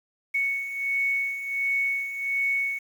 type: beating tone pair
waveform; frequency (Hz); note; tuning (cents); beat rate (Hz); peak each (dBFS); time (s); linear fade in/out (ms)
sine; 2217 / 2218.4; C#7 / C#7; 0 / +1; 1.4; -31 / -25; 0.34-2.79; 10
effects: 8-bit